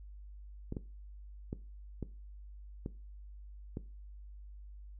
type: clicks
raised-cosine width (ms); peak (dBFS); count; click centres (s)
3; -25; 6; 0.724 / 0.768 / 1.529 / 2.027 / 2.861 / 3.771
effects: noise-tail reverb RT60 0.3 s tail -17 dB re dry + added 50 Hz sine -47 dBFS peak until 4.99 s